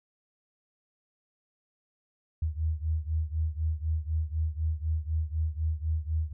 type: beating tone pair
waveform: sine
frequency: 77.6 / 81.6 Hz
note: D#2 / E2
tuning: -4 / -17 cents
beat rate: 4 Hz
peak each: -29 / -31 dBFS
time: 2.42-6.33 s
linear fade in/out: 5 ms
effects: none